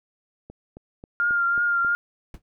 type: click train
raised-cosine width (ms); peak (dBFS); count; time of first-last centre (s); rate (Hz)
2; -27; 6; 0.5-1.848; 3.71
type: tone with vibrato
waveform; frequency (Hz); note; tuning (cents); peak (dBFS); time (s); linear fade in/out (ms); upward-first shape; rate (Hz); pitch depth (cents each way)
sine; 1403; F6; +8; -19; 1.2-1.95; 0; triangle; 2.9; 29
type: noise with exponential decay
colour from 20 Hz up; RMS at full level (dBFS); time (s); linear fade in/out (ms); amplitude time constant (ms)
brown; -34; 2.34-2.42; 2; 16
effects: none